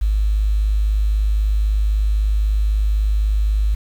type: tone with quantisation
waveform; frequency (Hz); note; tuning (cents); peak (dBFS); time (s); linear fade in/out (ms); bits
sine; 51.91; G#1; 0; -14; 0.01-3.75; 10; 7
effects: none